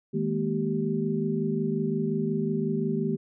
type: tone cluster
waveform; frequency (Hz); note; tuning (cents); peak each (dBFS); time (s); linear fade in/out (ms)
sine; 159.1 / 209.4 / 235 / 387.7; D#3 / G#3 / A#3 / G4; +39 / +15 / +14 / -19; -30; 0.13-3.17; 20
effects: none